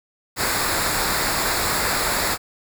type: noise with comb filter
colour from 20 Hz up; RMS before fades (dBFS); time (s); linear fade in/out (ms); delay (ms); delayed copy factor
pink; -22; 0.36-2.38; 50; 0.33; -0.65
effects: none